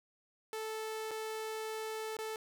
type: tone with dropouts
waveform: sawtooth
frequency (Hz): 438.4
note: A4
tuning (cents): -6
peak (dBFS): -34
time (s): 0.53-2.36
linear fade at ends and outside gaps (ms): 1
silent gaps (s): 1.11-1.114 / 2.168-2.188
effects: none